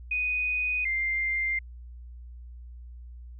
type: tone pair in turn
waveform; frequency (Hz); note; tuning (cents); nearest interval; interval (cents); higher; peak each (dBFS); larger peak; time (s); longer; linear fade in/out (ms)
sine; 2489 / 2098; D#7 / C7; 0 / +4; minor third; 296; first; -25; neither; 0.11-0.85 / 0.85-1.59; neither; 5
effects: added 60 Hz sine -41 dBFS peak until 3.39 s